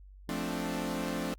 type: chord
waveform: sawtooth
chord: D minor seventh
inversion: first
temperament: equal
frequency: 174.61 / 220 / 261.6 / 293.7 Hz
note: F3 / A3 / C4 / D4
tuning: 0 / 0 / 0 / 0 cents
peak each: -34 dBFS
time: 0.29-1.34 s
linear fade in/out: 0 ms
effects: added 48 Hz sine -49 dBFS peak until 1.38 s + Opus 48 kbps